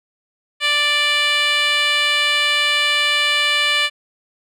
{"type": "tone with band-pass filter", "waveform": "10% pulse", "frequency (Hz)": 587.3, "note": "D5", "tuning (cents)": 0, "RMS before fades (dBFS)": -17, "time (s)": [0.6, 3.9], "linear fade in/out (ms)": 50, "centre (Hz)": 2900, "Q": 1.2, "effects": []}